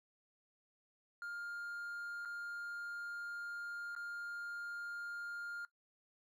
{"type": "tone with dropouts", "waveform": "triangle", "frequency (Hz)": 1407, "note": "F6", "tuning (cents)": 12, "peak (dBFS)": -40, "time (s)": [1.22, 5.65], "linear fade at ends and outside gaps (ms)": 1, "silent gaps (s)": [[2.251, 2.256], [3.951, 3.963]], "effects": ["noise-tail reverb RT60 0.1 s tail -18 dB re dry"]}